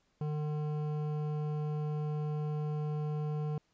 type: tone with hard clipping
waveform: sine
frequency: 150.7 Hz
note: D3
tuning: 45 cents sharp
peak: -34 dBFS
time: 0.21-3.58 s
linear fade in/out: 2 ms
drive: 12 dB
effects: pink hiss -74 dBFS RMS until 3.73 s + resampled to 16000 Hz